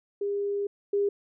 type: tone pair in turn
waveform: sine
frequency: 404 / 404 Hz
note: G#4 / G#4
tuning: -48 / -48 cents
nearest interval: unison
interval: 0 cents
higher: neither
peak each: -26 / -22 dBFS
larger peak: second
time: 0.21-0.67 / 0.93-1.09 s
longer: first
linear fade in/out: 5 ms
effects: none

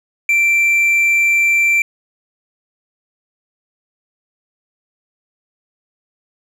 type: tone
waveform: triangle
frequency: 2349 Hz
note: D7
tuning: in tune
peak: -9 dBFS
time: 0.29-1.82 s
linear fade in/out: 2 ms
effects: none

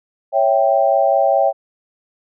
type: chord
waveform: sine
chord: C# diminished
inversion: none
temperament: equal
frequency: 554.4 / 659.3 / 784 Hz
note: C#5 / E5 / G5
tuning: 0 / 0 / 0 cents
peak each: -16 dBFS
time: 0.32-1.53 s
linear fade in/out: 50 ms
effects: none

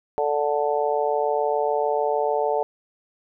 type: harmonic tone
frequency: 146.83 Hz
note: D3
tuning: in tune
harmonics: 3 / 4 / 5 / 6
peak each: -24 / -25 / -26 / -27 dBFS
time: 0.18-2.63 s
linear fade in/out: 0 ms
effects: none

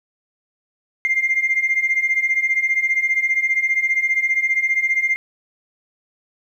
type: beating tone pair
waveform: sine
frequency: 2093 / 2108 Hz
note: C7 / C7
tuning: 0 / +12 cents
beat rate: 15 Hz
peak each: -20 / -17 dBFS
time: 1.05-5.16 s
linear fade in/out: 0 ms
effects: tanh soft clip ceiling -10 dBFS + 9-bit

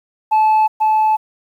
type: tone with echo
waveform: sine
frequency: 867 Hz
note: A5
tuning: 26 cents flat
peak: -7 dBFS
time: 0.31-0.68 s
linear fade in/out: 20 ms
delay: 490 ms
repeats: 1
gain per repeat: -2 dB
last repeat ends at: 1.17 s
effects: tanh soft clip ceiling -9 dBFS + 8-bit

